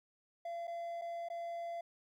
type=tone with dropouts; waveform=triangle; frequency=682 Hz; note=F5; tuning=41 cents flat; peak=-37 dBFS; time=0.45-1.81 s; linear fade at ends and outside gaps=5 ms; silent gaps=0.672-0.677 / 1.014-1.018 / 1.287-1.3 s; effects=13-bit